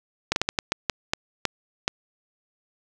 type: slowing click train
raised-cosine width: 0.2 ms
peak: -4 dBFS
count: 10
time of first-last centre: 0.32-1.879 s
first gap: 41 ms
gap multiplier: 1.34
effects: none